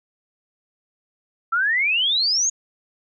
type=exponential sweep; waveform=sine; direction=up; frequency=1318.5 to 6800 Hz; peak=-17 dBFS; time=1.52-2.5 s; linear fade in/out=10 ms; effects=none